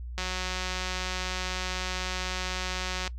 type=click train; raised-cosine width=0.2 ms; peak=-15 dBFS; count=534; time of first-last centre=0.18-3.077 s; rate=184 Hz; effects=noise-tail reverb RT60 0.1 s tail -19 dB re dry + added 60 Hz sine -35 dBFS peak until 3.18 s